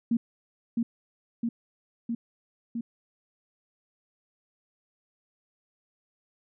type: tone with echo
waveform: sine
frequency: 232.9 Hz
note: A#3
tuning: 1 cent flat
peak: -21 dBFS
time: 0.11-0.17 s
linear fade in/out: 5 ms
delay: 660 ms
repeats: 4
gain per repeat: -2 dB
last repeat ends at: 2.81 s
effects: none